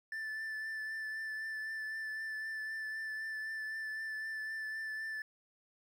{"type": "tone with vibrato", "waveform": "triangle", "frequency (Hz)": 1760, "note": "A6", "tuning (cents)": 0, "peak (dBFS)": -36, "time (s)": [0.12, 5.22], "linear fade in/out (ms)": 2, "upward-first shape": "triangle", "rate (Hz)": 3.9, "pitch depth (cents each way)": 21, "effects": ["12-bit"]}